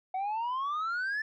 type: exponential sweep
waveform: sine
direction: up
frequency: 740 to 1771 Hz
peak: -27 dBFS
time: 0.14-1.22 s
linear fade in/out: 5 ms
effects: tanh soft clip ceiling -29 dBFS